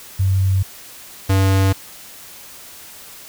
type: tone pair in turn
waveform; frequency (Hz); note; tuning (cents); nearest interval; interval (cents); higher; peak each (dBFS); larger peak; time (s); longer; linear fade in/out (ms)
sine / square; 95.5 / 96.33; G2 / G2; -45 / -30; unison; 15; second; -13; neither; 0.19-0.63 / 1.29-1.73; neither; 10
effects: white hiss -39 dBFS RMS until 3.28 s